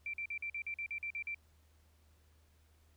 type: tone bursts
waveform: sine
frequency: 2349 Hz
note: D7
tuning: in tune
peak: -37 dBFS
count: 11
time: 0.06-1.346 s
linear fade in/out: 2 ms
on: 76 ms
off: 45 ms
effects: added 77 Hz sine -65 dBFS peak until 2.96 s + pink hiss -73 dBFS RMS until 2.96 s